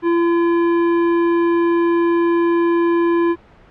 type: tone with hard clipping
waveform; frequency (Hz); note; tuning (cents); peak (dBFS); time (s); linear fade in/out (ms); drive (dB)
triangle; 340; F4; -46; -15; 0.02-3.36; 50; 18
effects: pink hiss -47 dBFS RMS until 3.7 s + low-pass 2000 Hz 12 dB/octave